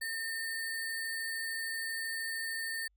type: tone with sample-and-hold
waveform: sine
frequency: 1813 Hz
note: A#6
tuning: 49 cents flat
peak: -34 dBFS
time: 0.01-2.88 s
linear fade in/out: 10 ms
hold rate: 6300 Hz
effects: added 50 Hz sine -69 dBFS peak until 2.96 s